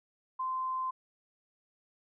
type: tone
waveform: sine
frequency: 1037 Hz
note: C6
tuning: 16 cents flat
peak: -31 dBFS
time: 0.39-0.91 s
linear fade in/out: 10 ms
effects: none